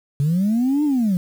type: linear two-way sweep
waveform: sine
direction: up then down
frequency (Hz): 136.1 to 304.4 to 171.7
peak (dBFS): -14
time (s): 0.2-1.17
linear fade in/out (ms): 0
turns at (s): 0.84
effects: tanh soft clip ceiling -13 dBFS + 7-bit